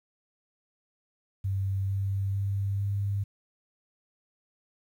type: tone with pitch steps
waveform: sine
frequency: 97 / 98.01 / 99.04 / 100.07 Hz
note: G2 / G2 / G2 / G2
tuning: -18 / 0 / +18 / +36 cents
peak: -26 dBFS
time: 1.44-3.24 s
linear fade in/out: 10 ms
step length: 450 ms
effects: 10-bit